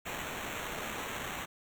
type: noise with sample-and-hold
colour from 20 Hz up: white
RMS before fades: -39 dBFS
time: 0.05-1.46 s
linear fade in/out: 20 ms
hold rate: 4900 Hz
effects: none